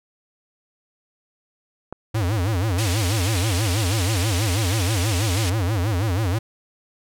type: click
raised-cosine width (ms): 1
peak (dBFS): -18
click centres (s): 1.926
type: tone with vibrato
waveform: square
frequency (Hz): 98.9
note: G2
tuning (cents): +16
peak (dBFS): -20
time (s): 2.14-6.39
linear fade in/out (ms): 10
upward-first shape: sine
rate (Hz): 6.2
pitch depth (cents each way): 250
type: band-pass noise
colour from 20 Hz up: pink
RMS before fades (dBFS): -30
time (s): 2.78-5.5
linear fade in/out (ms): 5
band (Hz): 2100 to 11000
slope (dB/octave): 24
effects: none